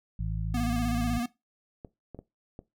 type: harmonic tone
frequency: 54 Hz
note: A1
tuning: 32 cents flat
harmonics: 1 / 2 / 3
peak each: -31 / -34 / -36 dBFS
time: 0.19-1.19 s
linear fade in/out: 5 ms
type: tone with vibrato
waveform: square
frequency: 239.5 Hz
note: A#3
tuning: 47 cents sharp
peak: -29 dBFS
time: 0.54-1.26 s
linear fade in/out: 5 ms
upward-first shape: square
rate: 16 Hz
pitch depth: 42 cents each way
type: clicks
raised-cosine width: 2 ms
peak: -28 dBFS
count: 4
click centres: 1.848 / 2.147 / 2.19 / 2.591 s
effects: noise-tail reverb RT60 0.2 s tail -18 dB re dry